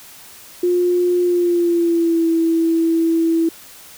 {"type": "tone with pitch glide", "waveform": "sine", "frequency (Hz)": [355.1, 329.4], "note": ["F4", "E4"], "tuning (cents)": [29, -1], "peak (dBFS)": -13, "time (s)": [0.63, 3.49], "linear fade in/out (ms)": 5, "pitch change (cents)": -130, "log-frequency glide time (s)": [1.22, 2.27], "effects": ["white hiss -41 dBFS RMS until 3.97 s"]}